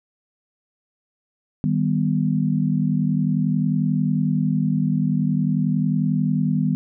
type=chord; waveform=sine; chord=Eb augmented; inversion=none; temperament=equal; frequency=155.56 / 196 / 246.9 Hz; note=Eb3 / G3 / B3; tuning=0 / 0 / 0 cents; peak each=-21 / -22 / -23 dBFS; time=1.64-6.75 s; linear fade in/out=0 ms; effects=none